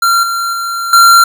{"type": "tone with level steps", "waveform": "square", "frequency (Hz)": 1374, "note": "F6", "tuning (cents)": -29, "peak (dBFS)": [-8, -14, -16, -3], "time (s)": [0.02, 1.24], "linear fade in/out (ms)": 5, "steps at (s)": [0.23, 0.53, 0.93], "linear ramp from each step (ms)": 2, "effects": []}